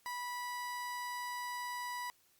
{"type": "tone", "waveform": "30% pulse", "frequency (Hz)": 981, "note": "B5", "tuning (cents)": -12, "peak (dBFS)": -36, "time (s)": [0.06, 2.1], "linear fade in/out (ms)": 0, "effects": ["white hiss -70 dBFS RMS until 2.39 s", "Opus 48 kbps"]}